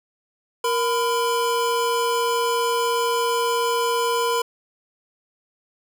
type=tone pair together; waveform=square; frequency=469.3 / 1004.8 Hz; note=A#4 / B5; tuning=+12 / +30 cents; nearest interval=octave + minor second; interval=1318 cents; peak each=-23 / -23 dBFS; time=0.64-4.42 s; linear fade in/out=5 ms; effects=none